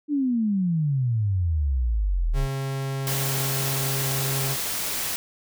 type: exponential sweep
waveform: sine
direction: down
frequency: 303.1 to 33.73 Hz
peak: -20 dBFS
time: 0.08-2.48 s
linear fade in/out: 50 ms
type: tone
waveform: 45% pulse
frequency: 135.5 Hz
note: C#3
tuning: 39 cents flat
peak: -26 dBFS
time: 2.33-4.57 s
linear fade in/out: 50 ms
type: noise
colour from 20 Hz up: white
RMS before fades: -28 dBFS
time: 3.07-5.16 s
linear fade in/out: 0 ms
effects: none